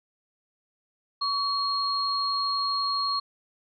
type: tone pair together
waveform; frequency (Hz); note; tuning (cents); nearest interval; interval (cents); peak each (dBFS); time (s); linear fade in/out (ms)
sine; 1129 / 4263; C#6 / C8; +31 / +32; octave + major seventh; 2301; -27; 1.21-3.2; 10
effects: none